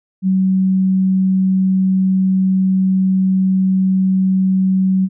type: tone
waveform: sine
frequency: 188.9 Hz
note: F#3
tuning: 36 cents sharp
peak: -11 dBFS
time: 0.22-5.09 s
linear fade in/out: 50 ms
effects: none